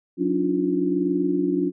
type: tone cluster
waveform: sine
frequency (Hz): 182.2 / 284.4 / 305.6 / 352.1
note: F#3 / C#4 / D#4 / F4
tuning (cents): -26 / +45 / -31 / +14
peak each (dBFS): -28 / -23 / -27 / -24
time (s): 0.17-1.72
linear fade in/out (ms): 50
effects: none